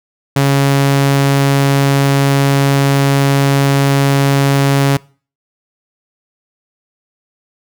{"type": "tone", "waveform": "sawtooth", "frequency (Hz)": 138.8, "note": "C#3", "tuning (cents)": 3, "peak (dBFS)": -5, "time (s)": [0.36, 4.97], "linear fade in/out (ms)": 5, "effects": ["noise-tail reverb RT60 0.4 s tail -23 dB re dry"]}